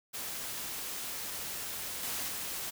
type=noise with level steps; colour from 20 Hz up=white; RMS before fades=-39 / -36 / -38 dBFS; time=0.13-2.71 s; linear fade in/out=20 ms; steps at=2.03 / 2.28 s; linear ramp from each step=2 ms; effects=none